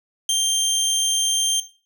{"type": "tone", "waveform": "25% pulse", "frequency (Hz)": 3167, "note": "G7", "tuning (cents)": 17, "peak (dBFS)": -14, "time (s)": [0.29, 1.6], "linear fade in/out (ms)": 2, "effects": ["noise-tail reverb RT60 0.4 s tail -17 dB re dry"]}